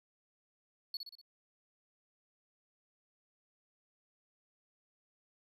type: tone with echo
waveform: triangle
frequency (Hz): 4402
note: C#8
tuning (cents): -13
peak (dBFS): -35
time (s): 0.94-0.97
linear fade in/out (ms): 2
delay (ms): 61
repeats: 4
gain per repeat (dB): -5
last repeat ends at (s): 1.214
effects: none